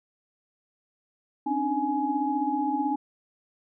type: tone cluster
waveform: sine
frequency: 267.2 / 285.8 / 301.4 / 838 Hz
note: C4 / D4 / D4 / G#5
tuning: +36 / -47 / +45 / +15 cents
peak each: -31 / -32 / -30 / -27 dBFS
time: 1.46-2.96 s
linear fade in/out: 10 ms
effects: none